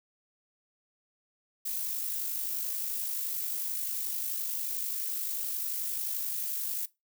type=noise with amplitude modulation; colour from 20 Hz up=violet; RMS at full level=-32 dBFS; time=1.65-6.86 s; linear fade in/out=10 ms; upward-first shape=sine; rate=51.4 Hz; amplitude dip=35%; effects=noise-tail reverb RT60 0.2 s tail -20 dB re dry